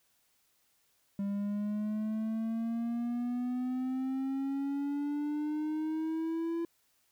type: exponential sweep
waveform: triangle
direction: up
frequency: 198.5 to 337.4 Hz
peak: -29 dBFS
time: 1.19-6.65 s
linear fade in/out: 2 ms
effects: white hiss -72 dBFS RMS until 7.11 s